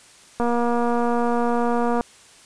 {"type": "click train", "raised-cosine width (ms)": 1, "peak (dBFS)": -10, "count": 384, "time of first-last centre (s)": [0.4, 2.009], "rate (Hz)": 238, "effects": ["white hiss -49 dBFS RMS until 2.45 s", "resampled to 22050 Hz"]}